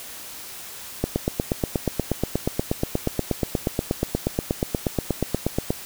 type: click train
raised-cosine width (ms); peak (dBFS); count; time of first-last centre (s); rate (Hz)
2; -7; 40; 1.04-5.705; 8.36
effects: white hiss -38 dBFS RMS until 5.85 s